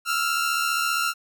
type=tone pair together; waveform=sawtooth; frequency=1318.5 / 1393.5 Hz; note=E6 / F6; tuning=0 / -4 cents; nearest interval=minor second; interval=96 cents; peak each=-23 / -20 dBFS; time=0.05-1.14 s; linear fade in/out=50 ms; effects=none